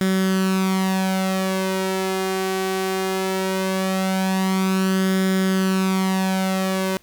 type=tone with flanger; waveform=sawtooth; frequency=189.5 Hz; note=F#3; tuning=42 cents sharp; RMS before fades=-21 dBFS; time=0.01-6.97 s; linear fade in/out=0 ms; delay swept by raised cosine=0.57 to 2.57 ms; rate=0.19 Hz; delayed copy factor=+0.6; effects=pink hiss -55 dBFS RMS until 7.02 s